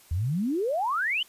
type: exponential sweep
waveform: sine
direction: up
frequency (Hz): 75.9 to 3125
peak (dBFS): -24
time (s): 0.11-1.23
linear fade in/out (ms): 5
effects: white hiss -55 dBFS RMS until 1.28 s + resampled to 32000 Hz